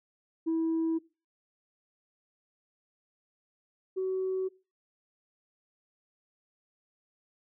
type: tone pair in turn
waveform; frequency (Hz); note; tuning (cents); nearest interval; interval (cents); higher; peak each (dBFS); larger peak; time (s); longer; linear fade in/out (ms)
sine; 325.8 / 376.4; E4 / F#4; -20 / +30; major second; 250; second; -24 / -27; first; 0.46-0.99 / 3.96-4.49; neither; 20
effects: noise-tail reverb RT60 0.3 s tail -21 dB re dry + tanh soft clip ceiling -24 dBFS